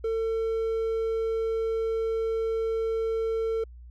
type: tone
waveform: triangle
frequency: 450 Hz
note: A4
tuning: 39 cents sharp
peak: -23 dBFS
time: 0.04-3.64 s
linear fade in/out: 5 ms
effects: added 60 Hz sine -43 dBFS peak until 3.9 s